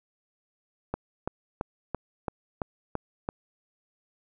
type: click train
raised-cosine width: 1 ms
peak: -15 dBFS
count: 8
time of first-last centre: 0.94-3.289 s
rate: 2.98 Hz
effects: none